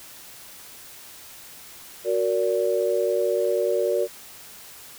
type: chord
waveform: sine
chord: Gb augmented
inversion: none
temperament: equal with one note detuned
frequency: 370 / 466.2 / 576.6 Hz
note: Gb4 / Bb4 / D5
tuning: 0 / 0 / -32 cents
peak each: -25 / -24 / -24 dBFS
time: 2.04-4.08 s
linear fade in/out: 50 ms
effects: white hiss -44 dBFS RMS until 4.98 s